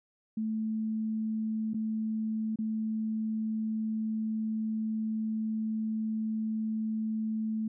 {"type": "tone with dropouts", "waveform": "sine", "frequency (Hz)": 219.1, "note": "A3", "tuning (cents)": -7, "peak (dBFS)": -29, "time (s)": [0.37, 7.68], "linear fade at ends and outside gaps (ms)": 5, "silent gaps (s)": [[1.735, 1.743], [2.559, 2.587]], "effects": []}